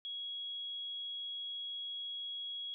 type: tone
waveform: sine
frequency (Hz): 3322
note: G#7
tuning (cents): 0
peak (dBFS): -39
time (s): 0.05-2.74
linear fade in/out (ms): 0
effects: none